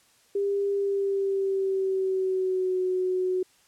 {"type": "tone with pitch glide", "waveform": "sine", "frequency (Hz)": [400, 368.9], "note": ["G4", "F#4"], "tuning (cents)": [35, -5], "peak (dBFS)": -23, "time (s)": [0.35, 3.43], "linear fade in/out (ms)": 5, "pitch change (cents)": -140, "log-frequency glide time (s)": [0.72, 2.8], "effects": ["white hiss -61 dBFS RMS until 3.67 s", "low-pass 10000 Hz 12 dB/octave"]}